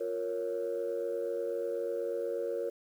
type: chord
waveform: sine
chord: Bb minor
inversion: second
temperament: equal with one note detuned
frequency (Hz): 354.1 / 466.2 / 554.4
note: F4 / Bb4 / Db5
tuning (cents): +24 / 0 / 0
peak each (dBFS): -38 / -33 / -35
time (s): 0-2.7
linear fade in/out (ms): 10
effects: tanh soft clip ceiling -25 dBFS + 10-bit